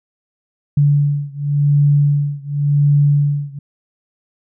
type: beating tone pair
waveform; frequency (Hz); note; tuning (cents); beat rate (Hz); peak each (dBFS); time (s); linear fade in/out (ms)
sine; 144 / 144.91; D3 / D3; -34 / -23; 0.91; -14 / -15; 0.77-3.59; 5
effects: none